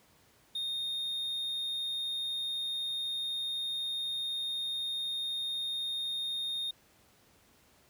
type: tone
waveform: triangle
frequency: 3684 Hz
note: A#7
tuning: 21 cents flat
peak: -31 dBFS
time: 0.55-6.71 s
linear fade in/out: 5 ms
effects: pink hiss -64 dBFS RMS until 7.89 s + high-pass 60 Hz 12 dB/octave